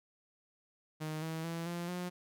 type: tone with pitch steps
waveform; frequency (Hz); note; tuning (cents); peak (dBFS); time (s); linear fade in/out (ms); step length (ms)
sawtooth; 155.56 / 161.05 / 166.73 / 172.6 / 178.69; D#3 / E3 / E3 / F3 / F3; 0 / -40 / +20 / -20 / +40; -33; 1-2.1; 20; 220
effects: none